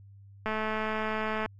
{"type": "click train", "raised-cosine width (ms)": 0.5, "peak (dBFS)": -17, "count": 218, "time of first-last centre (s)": [0.46, 1.46], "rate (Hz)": 217, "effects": ["added 99 Hz sine -49 dBFS peak until 1.59 s", "AAC 64 kbps"]}